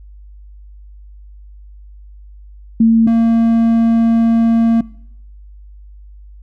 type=tone pair in turn; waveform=sine / triangle; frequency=226.4 / 228.9 Hz; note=A3 / A#3; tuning=+50 / -31 cents; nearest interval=unison; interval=19 cents; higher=second; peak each=-6 dBFS; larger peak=neither; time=2.8-3.07 / 3.07-4.81 s; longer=second; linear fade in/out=5 ms; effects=noise-tail reverb RT60 0.7 s tail -21 dB re dry + added 50 Hz sine -35 dBFS peak until 6.42 s